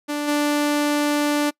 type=tone with level steps; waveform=sawtooth; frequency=293.7 Hz; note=D4; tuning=in tune; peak=-19 / -14 dBFS; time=0.08-1.51 s; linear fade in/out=20 ms; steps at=0.27 s; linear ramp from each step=20 ms; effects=noise-tail reverb RT60 0.1 s tail -24 dB re dry + resampled to 32000 Hz